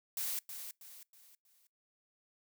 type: noise with echo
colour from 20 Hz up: blue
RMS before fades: -37 dBFS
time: 0.17-0.39 s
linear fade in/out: 2 ms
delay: 320 ms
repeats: 4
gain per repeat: -8 dB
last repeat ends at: 1.67 s
effects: noise-tail reverb RT60 0.2 s tail -24 dB re dry